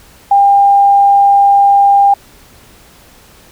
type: tone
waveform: sine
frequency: 800 Hz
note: G5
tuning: 35 cents sharp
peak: -4 dBFS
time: 0.31-2.14 s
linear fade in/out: 5 ms
effects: pink hiss -42 dBFS RMS until 3.51 s